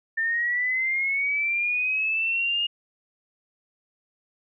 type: linear sweep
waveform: sine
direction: up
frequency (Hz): 1789 to 2854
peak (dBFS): -22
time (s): 0.17-2.67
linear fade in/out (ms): 10
effects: none